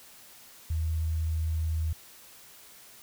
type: tone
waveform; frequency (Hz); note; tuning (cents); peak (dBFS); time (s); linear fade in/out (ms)
sine; 80; D#2; +49; -26; 0.7-1.93; 5
effects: white hiss -52 dBFS RMS until 3.02 s